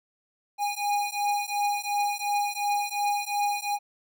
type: beating tone pair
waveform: square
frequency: 818 / 820.8 Hz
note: G#5 / G#5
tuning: -26 / -21 cents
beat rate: 2.8 Hz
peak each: -29 dBFS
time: 0.58-3.79 s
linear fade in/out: 50 ms
effects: none